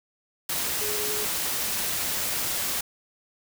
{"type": "tone in noise", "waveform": "sine", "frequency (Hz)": 422.1, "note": "G#4", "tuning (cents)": 28, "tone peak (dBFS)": -33, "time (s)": [0.81, 1.25], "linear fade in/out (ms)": 5, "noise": "white", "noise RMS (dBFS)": -28, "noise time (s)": [0.49, 2.81], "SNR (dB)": -8, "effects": []}